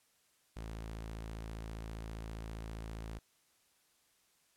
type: tone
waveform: sawtooth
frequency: 55 Hz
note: A1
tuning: in tune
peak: -38 dBFS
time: 0.56-3.19 s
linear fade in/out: 10 ms
effects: white hiss -72 dBFS RMS until 4.56 s + low-pass 12000 Hz 12 dB/octave